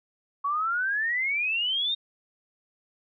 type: exponential sweep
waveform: sine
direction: up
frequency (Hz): 1108.7 to 3729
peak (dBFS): -24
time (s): 0.44-1.95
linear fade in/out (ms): 10
effects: none